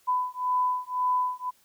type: beating tone pair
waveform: sine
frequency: 1000 / 1001.9 Hz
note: B5 / B5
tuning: +21 / +25 cents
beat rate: 1.9 Hz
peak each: -27 / -27 dBFS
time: 0.07-1.51 s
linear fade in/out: 20 ms
effects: white hiss -63 dBFS RMS until 1.64 s